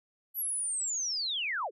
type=linear sweep; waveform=sine; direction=down; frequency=11920 to 338.3 Hz; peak=-30 dBFS; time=0.34-1.71 s; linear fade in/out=50 ms; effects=none